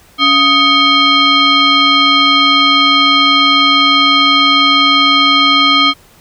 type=tone with frequency modulation; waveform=sine; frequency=2222 Hz; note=C#7; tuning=4 cents sharp; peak=-6 dBFS; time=0.18-5.94 s; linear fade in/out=50 ms; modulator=971 Hz; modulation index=1.7; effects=pink hiss -45 dBFS RMS until 6.2 s